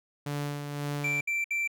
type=tone with tremolo; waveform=sawtooth; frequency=144.9 Hz; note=D3; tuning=23 cents flat; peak=-26 dBFS; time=0.26-1.21 s; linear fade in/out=5 ms; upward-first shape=sine; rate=1.9 Hz; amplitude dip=45%
type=tone bursts; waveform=triangle; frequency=2345 Hz; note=D7; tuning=3 cents flat; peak=-25 dBFS; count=3; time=1.04-1.676 s; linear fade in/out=5 ms; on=170 ms; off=63 ms
effects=none